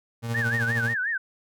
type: tone with tremolo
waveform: 35% pulse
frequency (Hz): 116.3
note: A#2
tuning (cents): -4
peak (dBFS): -22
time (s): 0.22-0.95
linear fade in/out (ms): 50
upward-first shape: triangle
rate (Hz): 13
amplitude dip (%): 60
type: tone with vibrato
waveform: sine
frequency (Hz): 1661.2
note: G#6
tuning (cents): 0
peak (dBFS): -24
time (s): 0.34-1.18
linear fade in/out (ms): 10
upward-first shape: sine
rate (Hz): 5.6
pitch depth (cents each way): 200
effects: none